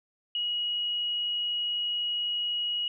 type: tone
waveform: sine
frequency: 2902 Hz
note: F#7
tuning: 34 cents flat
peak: -27 dBFS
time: 0.35-2.88 s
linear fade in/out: 2 ms
effects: none